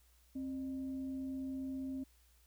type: tone with frequency modulation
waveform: sine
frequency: 265.1 Hz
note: C4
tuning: 23 cents sharp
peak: -38 dBFS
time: 0.35-2.04 s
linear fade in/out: 10 ms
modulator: 340 Hz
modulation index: 0.23
effects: added 60 Hz sine -66 dBFS peak until 2.46 s + white hiss -71 dBFS RMS until 2.46 s